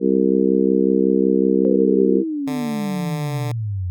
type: harmonic tone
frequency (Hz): 65.41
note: C2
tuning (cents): 0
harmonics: 3 / 4 / 5 / 6 / 7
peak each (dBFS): -20 / -20 / -20 / -20 / -20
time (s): 0-2.24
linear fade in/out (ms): 50
type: exponential sweep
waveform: sine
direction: down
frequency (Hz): 523.3 to 87.7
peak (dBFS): -21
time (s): 1.65-3.9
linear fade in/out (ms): 0
type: tone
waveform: 10% pulse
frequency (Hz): 147.6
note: D3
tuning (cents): +9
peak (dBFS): -19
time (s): 2.47-3.52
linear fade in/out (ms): 5
effects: none

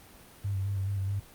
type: tone with vibrato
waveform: sine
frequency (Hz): 98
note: G2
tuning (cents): 0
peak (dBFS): -28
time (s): 0.44-1.2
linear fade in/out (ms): 10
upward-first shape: square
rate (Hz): 4.7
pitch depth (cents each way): 30
effects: pink hiss -53 dBFS RMS until 1.34 s + Opus 32 kbps

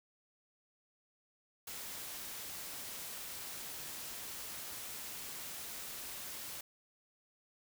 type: noise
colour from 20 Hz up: white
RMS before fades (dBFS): -45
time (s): 1.67-6.61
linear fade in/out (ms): 5
effects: none

